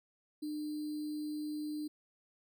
sine tone with sample-and-hold, 301.6 Hz, D4, 46 cents sharp, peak -36 dBFS, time 0.42-1.88 s, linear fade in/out 10 ms, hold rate 4410 Hz, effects none

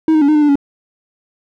triangle tone with pitch steps, 317.7 / 310.2 / 282.7 / 305.9 / 300.1 / 294 / 281.6 Hz, D#4 / D#4 / C#4 / D#4 / D4 / D4 / C#4, +36 / -5 / +34 / -29 / +38 / +2 / +27 cents, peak -6 dBFS, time 0.08-0.556 s, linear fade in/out 2 ms, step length 68 ms, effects none

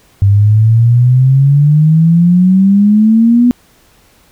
sine exponential sweep, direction up, 98 to 247.1 Hz, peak -4 dBFS, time 0.22-3.51 s, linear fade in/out 0 ms, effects pink hiss -48 dBFS RMS until 4.31 s

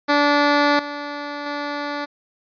10% pulse tone with level steps, 290 Hz, D4, 22 cents flat, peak -6 / -19 / -16 dBFS, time 0.08-2.06 s, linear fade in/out 20 ms, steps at 0.79 / 1.46 s, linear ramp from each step 2 ms, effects resampled to 11025 Hz

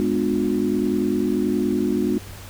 sine chord, G# diminished seventh, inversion none, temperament just, 207.7 / 249.2 / 299 / 358.8 Hz, G#3 / B3 / D4 / F4, 0 / +16 / +31 / +47 cents, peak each -24 dBFS, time 0-2.18 s, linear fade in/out 0 ms, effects added 96 Hz sine -39 dBFS peak until 2.49 s + pink hiss -41 dBFS RMS until 2.49 s

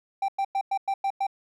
triangle tone bursts, 784 Hz, G5, in tune, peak -21 dBFS, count 7, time 0.22-1.268 s, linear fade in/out 5 ms, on 64 ms, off 100 ms, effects none

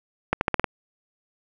accelerating click train, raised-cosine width 0.5 ms, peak -5 dBFS, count 6, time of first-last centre 0.33-0.643 s, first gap 81 ms, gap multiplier 0.87, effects none

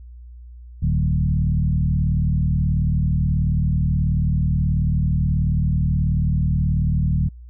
sine tone with frequency modulation, 110 Hz, A2, in tune, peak -16 dBFS, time 0.82-7.29 s, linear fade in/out 10 ms, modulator 38.5 Hz, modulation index 1.7, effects added 60 Hz sine -37 dBFS peak until 7.49 s

